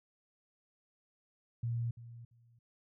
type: tone with echo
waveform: sine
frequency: 117.5 Hz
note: A#2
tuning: 14 cents sharp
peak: -32 dBFS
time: 1.63-1.91 s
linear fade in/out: 5 ms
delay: 340 ms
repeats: 2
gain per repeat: -15 dB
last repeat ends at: 2.59 s
effects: none